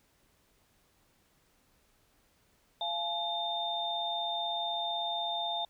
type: tone cluster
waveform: sine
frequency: 689 / 853 / 3618 Hz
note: F5 / G#5 / A7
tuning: -24 / +46 / +48 cents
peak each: -36 / -37 / -34 dBFS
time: 2.81-5.65 s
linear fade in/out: 2 ms
effects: pink hiss -69 dBFS RMS until 5.69 s